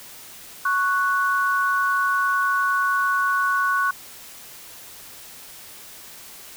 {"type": "tone pair together", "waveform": "sine", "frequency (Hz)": [1108.7, 1479.9], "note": ["C#6", "F#6"], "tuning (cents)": [0, 0], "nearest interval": "perfect fourth", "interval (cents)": 500, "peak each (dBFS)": -21, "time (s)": [0.65, 3.91], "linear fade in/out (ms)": 5, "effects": ["white hiss -42 dBFS RMS until 6.56 s"]}